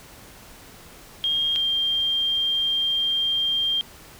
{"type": "tone pair in turn", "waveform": "sine", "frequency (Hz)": [3227, 3190], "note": ["G7", "G7"], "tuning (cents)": [50, 30], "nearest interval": "unison", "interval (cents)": 20, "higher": "first", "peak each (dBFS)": -20, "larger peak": "neither", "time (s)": [[1.24, 1.56], [1.56, 3.81]], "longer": "second", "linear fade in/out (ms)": 0, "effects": ["pink hiss -46 dBFS RMS until 4.19 s"]}